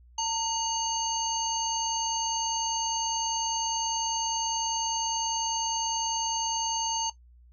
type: harmonic tone with a mistuned harmonic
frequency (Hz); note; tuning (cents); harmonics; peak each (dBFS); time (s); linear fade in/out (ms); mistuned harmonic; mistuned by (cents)
905; A5; +48; 1 / 3 / 5 / 7; -29 / -35 / -37 / -31; 0.18-7.1; 5; 3; +100
effects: noise-tail reverb RT60 0.1 s tail -17 dB re dry + added 60 Hz sine -52 dBFS peak until 7.52 s